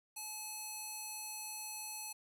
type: tone with band-pass filter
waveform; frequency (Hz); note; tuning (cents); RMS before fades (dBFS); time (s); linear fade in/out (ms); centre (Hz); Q
square; 857; A5; -46; -45; 0.16-2.13; 10; 11000; 0.82
effects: 11-bit